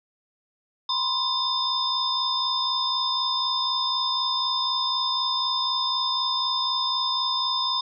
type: tone cluster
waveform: sine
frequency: 977 / 1041 / 3605 / 5070 Hz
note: B5 / C6 / A7 / D#8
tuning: -19 / -9 / +41 / +32 cents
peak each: -32 / -28 / -26 / -28 dBFS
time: 0.89-7.81 s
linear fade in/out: 5 ms
effects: none